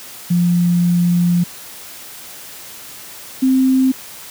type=tone pair in turn; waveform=sine; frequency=174.61 / 261.6 Hz; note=F3 / C4; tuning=0 / 0 cents; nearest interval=perfect fifth; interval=700 cents; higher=second; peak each=-11 / -10 dBFS; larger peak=second; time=0.3-1.44 / 3.42-3.92 s; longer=first; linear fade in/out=10 ms; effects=white hiss -35 dBFS RMS until 4.3 s + high-pass 60 Hz 12 dB/octave